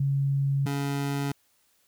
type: tone pair in turn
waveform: sine / 25% pulse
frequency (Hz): 138.59 / 140.69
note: C#3 / C#3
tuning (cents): 0 / +26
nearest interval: unison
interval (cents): 26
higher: second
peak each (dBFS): -22 / -23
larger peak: first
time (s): 0-0.66 / 0.66-1.32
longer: neither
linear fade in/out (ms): 5
effects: white hiss -67 dBFS RMS until 1.87 s